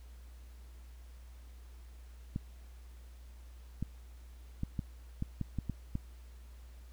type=clicks; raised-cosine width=5 ms; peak=-22 dBFS; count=9; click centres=2.361 / 3.826 / 4.634 / 4.792 / 5.224 / 5.413 / 5.587 / 5.697 / 5.954 s; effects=added 60 Hz sine -49 dBFS peak until 6.92 s + pink hiss -65 dBFS RMS until 6.92 s